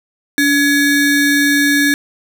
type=ring-modulated tone; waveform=square; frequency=987 Hz; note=B5; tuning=1 cent flat; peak=-8 dBFS; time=0.38-1.94 s; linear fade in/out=0 ms; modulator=700 Hz; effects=none